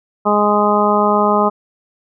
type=harmonic tone; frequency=207.7 Hz; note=G#3; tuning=in tune; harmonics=1 / 2 / 3 / 4 / 5 / 6; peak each=-18 / -18 / -18 / -18 / -18 / -18 dBFS; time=0.25-1.5 s; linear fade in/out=20 ms; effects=none